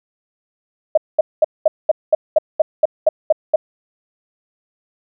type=tone bursts; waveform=sine; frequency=623 Hz; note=D#5; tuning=2 cents sharp; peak=-7 dBFS; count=12; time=0.95-3.56 s; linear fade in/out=5 ms; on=25 ms; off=210 ms; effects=none